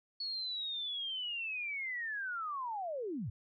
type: linear sweep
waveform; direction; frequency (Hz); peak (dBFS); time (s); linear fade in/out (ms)
sine; down; 4401 to 84.4; -36; 0.2-3.3; 5
effects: none